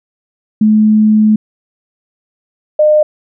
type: tone pair in turn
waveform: sine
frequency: 214.8 / 607.5 Hz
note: A3 / D#5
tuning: -41 / -42 cents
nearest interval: octave + tritone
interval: 1799 cents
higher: second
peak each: -5 dBFS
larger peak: neither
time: 0.61-1.36 / 2.79-3.03 s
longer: first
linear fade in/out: 5 ms
effects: none